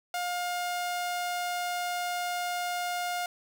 sawtooth tone, 710 Hz, F5, 28 cents sharp, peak -26 dBFS, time 0.14-3.26 s, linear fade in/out 2 ms, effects none

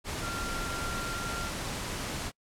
sine tone in noise, 1383 Hz, F6, 17 cents flat, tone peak -36 dBFS, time 0.2-1.51 s, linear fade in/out 50 ms, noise pink, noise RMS -35 dBFS, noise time 0.04-2.32 s, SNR -4 dB, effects noise-tail reverb RT60 0.1 s tail -26 dB re dry + low-pass 10000 Hz 12 dB/octave

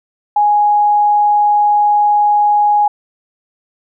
sine tone, 830.6 Hz, G#5, in tune, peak -8 dBFS, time 0.36-2.88 s, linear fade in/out 5 ms, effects none

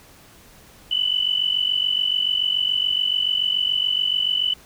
sine tone pair together, 2960 / 3007 Hz, F#7 / F#7, 0 / +27 cents, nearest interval unison, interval 27 cents, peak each -22 / -21 dBFS, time 0.91-4.54 s, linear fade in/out 5 ms, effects pink hiss -49 dBFS RMS until 4.65 s

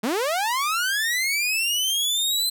sawtooth linear sweep, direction up, 196 to 4100 Hz, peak -18 dBFS, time 0.03-2.5 s, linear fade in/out 10 ms, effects none

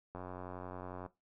click train, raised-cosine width 1 ms, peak -30 dBFS, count 84, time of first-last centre 0.15-1.062 s, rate 91 Hz, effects noise-tail reverb RT60 0.2 s tail -17 dB re dry

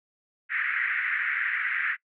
white band-pass noise, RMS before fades -28 dBFS, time 0.49-1.97 s, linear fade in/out 50 ms, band 1500 to 2100 Hz, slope 48 dB/octave, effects noise-tail reverb RT60 0.1 s tail -22 dB re dry

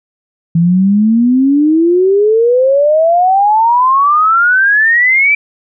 sine exponential sweep, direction up, 164 to 2349 Hz, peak -6 dBFS, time 0.55-5.35 s, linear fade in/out 5 ms, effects none

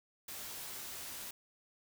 white noise with comb filter, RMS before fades -45 dBFS, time 0.28-1.31 s, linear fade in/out 5 ms, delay 17 ms, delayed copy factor -0.5, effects none

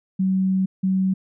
sine tone pair in turn, 189.2 / 189.2 Hz, F#3 / F#3, +39 / +39 cents, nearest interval unison, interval 0 cents, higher neither, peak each -17 dBFS, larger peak neither, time 0.19-0.66 / 0.83-1.14 s, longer first, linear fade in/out 10 ms, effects none

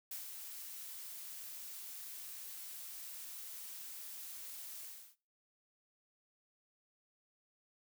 blue noise with ADSR envelope, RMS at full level -43 dBFS, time 0.11-5.16 s, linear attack 5 ms, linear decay 130 ms, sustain -5 dB, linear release 320 ms, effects noise-tail reverb RT60 0.4 s tail -23 dB re dry

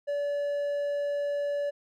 triangle tone with hard clipping, 575 Hz, D5, 37 cents flat, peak -28 dBFS, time 0.07-1.71 s, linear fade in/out 20 ms, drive 6 dB, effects none

